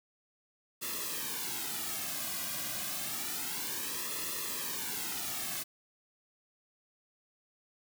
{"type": "noise with flanger", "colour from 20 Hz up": "white", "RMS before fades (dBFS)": -37, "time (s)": [0.81, 5.64], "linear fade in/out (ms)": 20, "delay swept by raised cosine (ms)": [1.3, 2.26], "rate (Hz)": 0.29, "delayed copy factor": -0.8, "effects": []}